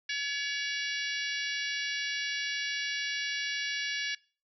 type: harmonic tone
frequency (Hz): 567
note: C#5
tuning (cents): +39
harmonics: 3 / 4 / 5 / 6 / 7 / 8 / 9 / 10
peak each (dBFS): -35 / -37 / -39 / -41 / -42 / -43 / -44 / -45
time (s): 0.09-4.15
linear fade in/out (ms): 5
effects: noise-tail reverb RT60 0.4 s tail -24 dB re dry